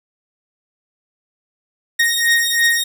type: beating tone pair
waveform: sawtooth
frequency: 1862 / 1865 Hz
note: A#6 / A#6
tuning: -2 / 0 cents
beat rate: 3 Hz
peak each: -13 dBFS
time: 1.99-2.84 s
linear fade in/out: 10 ms
effects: none